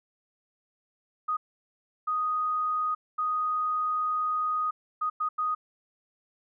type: tone bursts at uneven times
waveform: sine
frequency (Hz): 1244.5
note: D#6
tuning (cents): 0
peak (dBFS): -25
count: 6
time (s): 1.28-1.37 / 2.07-2.95 / 3.18-4.71 / 5.01-5.1 / 5.2-5.29 / 5.38-5.55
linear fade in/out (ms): 10
effects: none